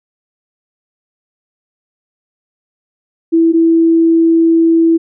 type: tone pair in turn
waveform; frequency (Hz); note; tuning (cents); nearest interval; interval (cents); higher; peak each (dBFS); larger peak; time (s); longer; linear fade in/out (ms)
sine; 329.6 / 329.6; E4 / E4; 0 / 0; unison; 0; neither; -6; neither; 3.32-3.53 / 3.53-4.98; second; 20
effects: none